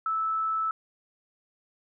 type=tone; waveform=sine; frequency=1311 Hz; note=E6; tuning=10 cents flat; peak=-25 dBFS; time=0.06-0.71 s; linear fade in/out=2 ms; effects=none